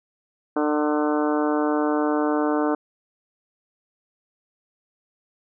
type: harmonic tone with a mistuned harmonic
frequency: 150 Hz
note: D3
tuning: 37 cents sharp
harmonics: 2 / 3 / 4 / 5 / 6 / 7 / 8 / 9 / 10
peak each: -22 / -26 / -28 / -30 / -32 / -33 / -34 / -35 / -36 dBFS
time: 0.56-2.75 s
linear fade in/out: 5 ms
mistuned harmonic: 9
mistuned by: -30 cents
effects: none